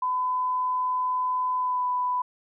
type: tone with pitch glide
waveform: sine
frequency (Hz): 1008 to 995.3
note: B5 to B5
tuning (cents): +35 to +13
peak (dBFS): -23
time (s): 0.02-2.22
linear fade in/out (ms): 5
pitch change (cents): -22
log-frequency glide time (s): 1.57-1.86
effects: none